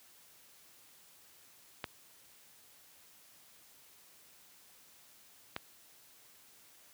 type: clicks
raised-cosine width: 0.3 ms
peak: -20 / -20 dBFS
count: 2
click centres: 1.842 / 5.564 s
effects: white hiss -61 dBFS RMS until 6.93 s + high-pass 60 Hz 12 dB/octave